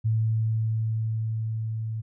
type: tone with level ramp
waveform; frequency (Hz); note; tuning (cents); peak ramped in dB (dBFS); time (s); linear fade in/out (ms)
sine; 111; A2; +16; -20 to -28; 0.04-2.02; 20
effects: none